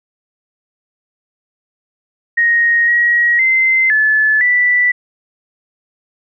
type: tone with pitch steps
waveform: sine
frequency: 1871 / 1901 / 2071 / 1730 / 1971 Hz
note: A#6 / A#6 / C7 / A6 / B6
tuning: +6 / +33 / -18 / -30 / -4 cents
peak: -9 dBFS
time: 2.37-4.92 s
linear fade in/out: 10 ms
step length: 510 ms
effects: none